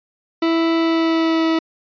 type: tone with pitch glide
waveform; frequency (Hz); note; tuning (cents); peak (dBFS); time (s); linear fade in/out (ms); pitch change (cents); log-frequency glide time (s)
40% pulse; 329.6 to 324.5; E4 to E4; 0 to -27; -14; 0.42-1.59; 5; -27; 0.75-1.45
effects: resampled to 11025 Hz